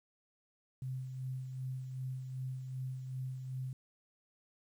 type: tone with tremolo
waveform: sine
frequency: 129.9 Hz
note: C3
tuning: 12 cents flat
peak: -36 dBFS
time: 0.82-3.73 s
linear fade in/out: 2 ms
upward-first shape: sine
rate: 2.6 Hz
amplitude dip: 45%
effects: 11-bit